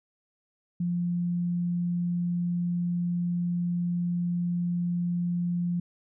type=tone; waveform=sine; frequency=174.61 Hz; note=F3; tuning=in tune; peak=-25 dBFS; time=0.8-5.8 s; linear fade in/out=5 ms; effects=none